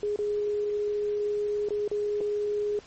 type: tone with dropouts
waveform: sine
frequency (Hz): 415.3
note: G#4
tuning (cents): 0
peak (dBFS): -25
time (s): 0.03-2.79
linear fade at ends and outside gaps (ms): 1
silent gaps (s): 0.16-0.189 / 1.687-1.706 / 1.878-1.914 / 2.206-2.211
effects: pink hiss -52 dBFS RMS until 2.86 s + MP3 32 kbps